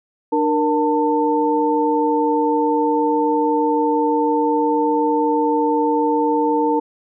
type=tone cluster; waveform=sine; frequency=299.9 / 468.5 / 894 Hz; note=D4 / A#4 / A5; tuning=+36 / +9 / +27 cents; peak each=-19 dBFS; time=0.32-6.8 s; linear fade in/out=10 ms; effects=none